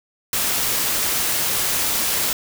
white noise, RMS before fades -21 dBFS, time 0.33-2.33 s, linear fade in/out 2 ms, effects none

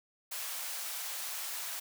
white high-pass noise, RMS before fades -39 dBFS, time 0.31-1.8 s, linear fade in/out 10 ms, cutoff 610 Hz, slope 24 dB/octave, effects none

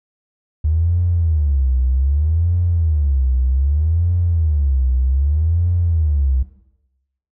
triangle tone with vibrato, 74.6 Hz, D2, 28 cents sharp, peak -9 dBFS, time 0.64-6.43 s, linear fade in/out 10 ms, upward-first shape sine, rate 0.64 Hz, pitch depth 280 cents each way, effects noise-tail reverb RT60 0.9 s tail -20 dB re dry + tanh soft clip ceiling -11 dBFS

